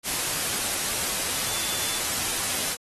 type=tone in noise; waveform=sine; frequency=3515 Hz; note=A7; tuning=2 cents flat; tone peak=-37 dBFS; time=1.43-2.03 s; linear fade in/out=50 ms; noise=white; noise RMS=-27 dBFS; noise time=0.03-2.77 s; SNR=-13 dB; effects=AAC 32 kbps